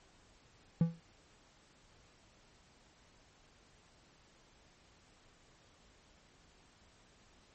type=tone with exponential decay; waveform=triangle; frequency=166.4 Hz; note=E3; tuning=17 cents sharp; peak=-20 dBFS; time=0.81-1 s; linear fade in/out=2 ms; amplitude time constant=40 ms; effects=pink hiss -65 dBFS RMS until 7.54 s + MP3 32 kbps